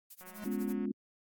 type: noise with tremolo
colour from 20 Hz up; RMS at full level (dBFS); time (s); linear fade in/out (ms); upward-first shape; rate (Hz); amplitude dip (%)
violet; -47; 0.1-0.73; 5; sine; 12; 100
type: tone with exponential growth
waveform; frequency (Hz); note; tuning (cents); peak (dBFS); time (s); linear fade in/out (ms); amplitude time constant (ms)
square; 210; G#3; +19; -39; 0.18-0.44; 0; 55
type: click train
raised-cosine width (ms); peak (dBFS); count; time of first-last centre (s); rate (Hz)
0.5; -39; 119; 0.21-0.855; 183
type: chord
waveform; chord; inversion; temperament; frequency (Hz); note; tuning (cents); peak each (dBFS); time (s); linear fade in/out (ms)
sine; C# dominant seventh; second; equal with one note detuned; 207.7 / 246.9 / 277.2 / 355.7; G#3 / B3 / C#4 / E#4; 0 / 0 / 0 / +32; -35 / -38 / -38 / -40; 0.45-0.92; 10
effects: AAC 64 kbps